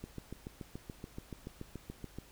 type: click train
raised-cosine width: 3 ms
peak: -29 dBFS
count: 16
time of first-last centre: 0.04-2.186 s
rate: 6.99 Hz
effects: added 50 Hz sine -63 dBFS peak until 2.31 s + pink hiss -59 dBFS RMS until 2.31 s